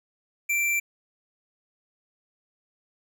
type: tone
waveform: square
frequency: 2349 Hz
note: D7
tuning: in tune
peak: -23 dBFS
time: 0.49-0.8 s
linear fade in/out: 10 ms
effects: none